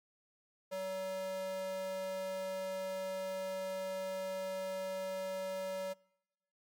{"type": "tone with high-pass filter", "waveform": "square", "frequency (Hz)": 189, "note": "F#3", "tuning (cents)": 37, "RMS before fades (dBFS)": -39, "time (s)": [0.71, 5.94], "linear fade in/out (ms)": 20, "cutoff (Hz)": 470, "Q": 7.6, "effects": ["noise-tail reverb RT60 0.9 s tail -26 dB re dry", "MP3 96 kbps"]}